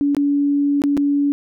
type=tone with dropouts; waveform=sine; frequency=285.3 Hz; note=C#4; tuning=50 cents sharp; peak=-14 dBFS; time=0.01-1.32 s; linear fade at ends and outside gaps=0 ms; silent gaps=0.148-0.167 / 0.819-0.838 / 0.969-0.975 s; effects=none